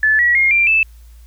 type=tone with pitch steps; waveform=sine; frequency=1736 / 1926.2 / 2137 / 2371 / 2631 Hz; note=A6 / B6 / C7 / D7 / E7; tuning=-24 / -44 / +36 / +16 / -4 cents; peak=-10 dBFS; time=0.03-0.83 s; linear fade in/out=2 ms; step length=160 ms; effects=added 57 Hz sine -38 dBFS peak until 1.26 s + white hiss -55 dBFS RMS until 1.26 s